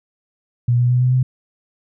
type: tone with pitch steps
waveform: sine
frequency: 120.8 / 122.63 / 124.48 / 126.37 / 128.28 Hz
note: B2 / B2 / B2 / B2 / C3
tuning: -38 / -12 / +14 / +40 / -34 cents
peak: -12 dBFS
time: 0.68-1.23 s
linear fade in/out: 5 ms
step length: 110 ms
effects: none